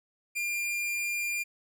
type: tone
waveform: 45% pulse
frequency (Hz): 2399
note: D7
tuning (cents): +36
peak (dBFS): -29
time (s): 0.35-1.44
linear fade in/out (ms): 20
effects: none